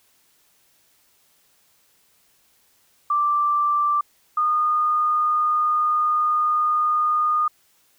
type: tone pair in turn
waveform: sine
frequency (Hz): 1175 / 1224.6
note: D6 / D#6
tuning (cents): +1 / -28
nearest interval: minor second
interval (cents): 71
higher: second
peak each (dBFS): -17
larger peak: neither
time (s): 3.1-4.01 / 4.37-7.48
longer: second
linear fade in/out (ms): 5
effects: white hiss -61 dBFS RMS until 7.98 s